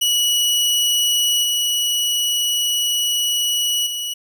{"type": "tone with level steps", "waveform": "sawtooth", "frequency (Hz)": 2931, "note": "F#7", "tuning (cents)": -17, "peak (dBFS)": [-12, -14, -20], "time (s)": [0.01, 4.14], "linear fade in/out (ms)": 10, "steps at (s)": [1.43, 3.86], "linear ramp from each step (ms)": 10, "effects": []}